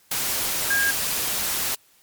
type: tone in noise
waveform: sine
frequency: 1622 Hz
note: G#6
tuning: 41 cents flat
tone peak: -19 dBFS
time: 0.7-0.91 s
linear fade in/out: 5 ms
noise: white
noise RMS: -25 dBFS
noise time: 0.11-1.75 s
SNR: +3 dB
effects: white hiss -58 dBFS RMS until 2.02 s + MP3 96 kbps